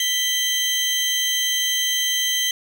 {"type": "tone pair together", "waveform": "30% pulse", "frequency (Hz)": [1975.5, 3137], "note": ["B6", "G7"], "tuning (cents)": [0, 1], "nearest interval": "minor sixth", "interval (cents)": 801, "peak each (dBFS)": [-23, -17], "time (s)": [0, 2.51], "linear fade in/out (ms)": 2, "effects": []}